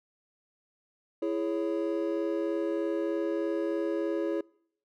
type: chord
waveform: triangle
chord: C# minor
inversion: first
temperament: just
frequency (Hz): 332.6 / 415.8 / 554.4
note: E4 / G#4 / C#5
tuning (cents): +16 / +2 / 0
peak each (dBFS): -28 / -31 / -32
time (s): 1.22-4.41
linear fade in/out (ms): 5
effects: noise-tail reverb RT60 0.7 s tail -26 dB re dry